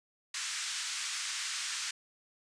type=band-pass noise; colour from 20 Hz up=white; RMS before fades=-37 dBFS; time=0.34-1.91 s; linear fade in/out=5 ms; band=1300 to 7900 Hz; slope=24 dB/octave; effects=resampled to 22050 Hz